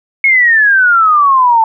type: exponential sweep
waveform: sine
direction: down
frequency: 2200 to 880 Hz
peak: -5 dBFS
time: 0.24-1.64 s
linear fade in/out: 2 ms
effects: none